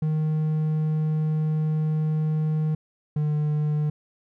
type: tone pair in turn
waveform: triangle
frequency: 155.2 / 150.43 Hz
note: D#3 / D3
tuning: -4 / +42 cents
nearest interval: minor second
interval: 54 cents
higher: first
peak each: -19 / -19 dBFS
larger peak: neither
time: 0.02-2.75 / 3.16-3.9 s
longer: first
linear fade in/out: 5 ms
effects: none